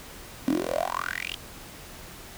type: tone with high-pass filter sweep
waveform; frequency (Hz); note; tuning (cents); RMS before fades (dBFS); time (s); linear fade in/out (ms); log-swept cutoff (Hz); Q
10% pulse; 43; F1; -26; -29; 0.48-1.35; 0; 260 to 3200; 8.9
effects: pink hiss -44 dBFS RMS until 2.37 s